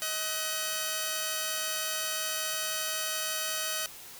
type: tone pair together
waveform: 5% pulse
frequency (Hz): 631.5 / 1502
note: D#5 / F#6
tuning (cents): +26 / +26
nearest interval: octave + minor third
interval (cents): 1500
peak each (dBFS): -22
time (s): 0.02-3.86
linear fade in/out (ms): 0
effects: white hiss -47 dBFS RMS until 4.19 s